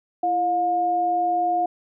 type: tone pair together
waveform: sine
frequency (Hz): 337 / 714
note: E4 / F5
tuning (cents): +38 / +38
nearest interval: octave + minor second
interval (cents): 1300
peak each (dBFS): -29 / -19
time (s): 0.23-1.66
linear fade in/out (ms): 5
effects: none